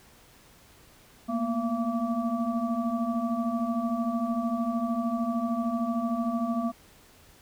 sine tone cluster, 225.5 / 238.7 / 679 / 1156 Hz, A3 / A#3 / F5 / D6, +43 / +41 / -49 / -28 cents, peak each -32 / -28 / -33 / -36 dBFS, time 1.28-6.72 s, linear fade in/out 20 ms, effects pink hiss -56 dBFS RMS until 7.41 s

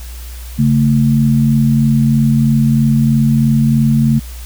sine tone pair together, 140.2 / 223.3 Hz, C#3 / A3, +20 / +26 cents, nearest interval minor sixth, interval 806 cents, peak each -11 dBFS, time 0.58-4.2 s, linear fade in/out 20 ms, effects added 60 Hz sine -26 dBFS peak until 4.45 s + white hiss -37 dBFS RMS until 4.45 s

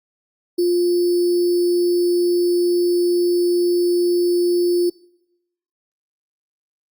sine tone with sample-and-hold, 351.1 Hz, F4, 9 cents sharp, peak -14 dBFS, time 0.58-4.9 s, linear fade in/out 10 ms, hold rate 4900 Hz, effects noise-tail reverb RT60 0.9 s tail -24 dB re dry + Opus 48 kbps

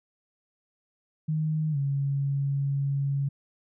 sine tone with pitch glide, 155.56 to 139.39 Hz, D#3 to C#3, 0 to +10 cents, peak -24 dBFS, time 1.28-3.29 s, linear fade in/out 10 ms, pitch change -190 cents, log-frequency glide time 1.71-1.77 s, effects none

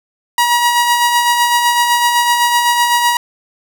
sawtooth tone with tremolo, 958 Hz, A#5, 47 cents sharp, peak -5 dBFS, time 0.38-3.17 s, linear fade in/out 2 ms, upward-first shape sine, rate 7.9 Hz, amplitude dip 40%, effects none

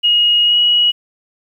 sine tone with pitch glide, 2880 to 2910 Hz, F#7 to F#7, -47 to -29 cents, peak -9 dBFS, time 0.03-0.92 s, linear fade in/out 20 ms, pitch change +18 cents, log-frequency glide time 0.45-0.57 s, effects 8-bit

